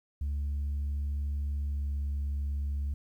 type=tone with pitch glide; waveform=sine; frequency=71.6 to 70.94 Hz; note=D2 to C#2; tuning=-43 to +41 cents; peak=-27 dBFS; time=0.21-2.94 s; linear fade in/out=5 ms; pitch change=-16 cents; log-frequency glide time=1.69-1.85 s; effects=tanh soft clip ceiling -28 dBFS + 11-bit